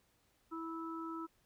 harmonic tone, 327.4 Hz, E4, 12 cents flat, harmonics 1 / 3 / 4, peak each -42 / -50 / -45 dBFS, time 0.51-1.27 s, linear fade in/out 20 ms, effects pink hiss -74 dBFS RMS until 1.45 s

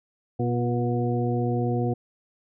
harmonic tone with a mistuned harmonic, 121 Hz, B2, 35 cents flat, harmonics 1 / 2 / 3 / 4 / 6, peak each -25 / -28 / -30 / -31 / -33 dBFS, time 0.39-1.94 s, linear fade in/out 10 ms, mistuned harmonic 3, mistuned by -27 cents, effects none

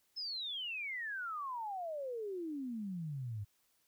sine exponential sweep, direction down, 5274 to 98 Hz, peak -38 dBFS, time 0.16-3.45 s, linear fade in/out 20 ms, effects white hiss -75 dBFS RMS until 3.87 s

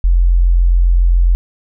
sine tone, 43.65 Hz, F1, in tune, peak -7 dBFS, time 0.04-1.35 s, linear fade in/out 0 ms, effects none

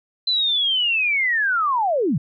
sine linear sweep, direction down, 4072 to 117.1 Hz, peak -17 dBFS, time 0.27-2.18 s, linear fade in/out 5 ms, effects none

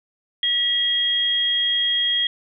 sine tone pair together, 1942 / 3266 Hz, B6 / G#7, -30 / -30 cents, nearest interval major sixth, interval 900 cents, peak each -27 / -18 dBFS, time 0.43-2.27 s, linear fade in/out 2 ms, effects none

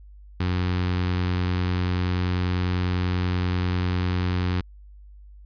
sawtooth tone with notch filter, 90.2 Hz, F#2, 44 cents flat, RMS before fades -24 dBFS, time 0.4-4.61 s, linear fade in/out 5 ms, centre 610 Hz, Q 1.3, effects added 50 Hz sine -43 dBFS peak until 5.45 s + resampled to 11025 Hz

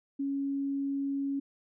sine tone, 277.2 Hz, C#4, in tune, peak -29 dBFS, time 0.19-1.4 s, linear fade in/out 10 ms, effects none

